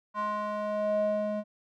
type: tone with band-pass filter sweep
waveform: square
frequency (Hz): 210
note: G#3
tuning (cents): +19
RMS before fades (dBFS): -30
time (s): 0.14-1.44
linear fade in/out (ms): 50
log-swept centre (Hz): 1100 to 470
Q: 4.2
effects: none